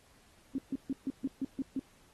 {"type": "tone bursts", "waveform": "sine", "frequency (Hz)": 268.1, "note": "C4", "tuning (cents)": 42, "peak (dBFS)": -30, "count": 8, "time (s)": [0.55, 1.794], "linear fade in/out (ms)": 2, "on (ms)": 33, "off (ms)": 140, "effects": ["pink hiss -64 dBFS RMS until 2.13 s", "AAC 32 kbps"]}